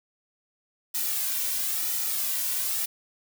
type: noise with flanger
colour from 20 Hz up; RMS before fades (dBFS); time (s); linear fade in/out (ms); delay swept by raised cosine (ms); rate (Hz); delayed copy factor
blue; -28; 0.94-2.86; 10; 1.8 to 2.39; 0.99; -0.6
effects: none